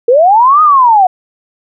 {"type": "linear two-way sweep", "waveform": "sine", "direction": "up then down", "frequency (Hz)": [452.6, 1260, 714], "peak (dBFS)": -3, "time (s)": [0.08, 1.07], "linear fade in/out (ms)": 5, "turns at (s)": 0.62, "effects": []}